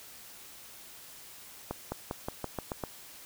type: accelerating click train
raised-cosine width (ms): 1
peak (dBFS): -19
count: 8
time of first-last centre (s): 1.71-2.838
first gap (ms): 210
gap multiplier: 0.91
effects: white hiss -50 dBFS RMS until 3.25 s